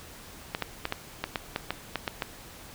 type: clicks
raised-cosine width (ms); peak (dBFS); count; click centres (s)
0.3; -12; 11; 0.549 / 0.623 / 0.854 / 0.924 / 1.24 / 1.358 / 1.561 / 1.706 / 1.957 / 2.078 / 2.222
effects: pink hiss -47 dBFS RMS until 2.74 s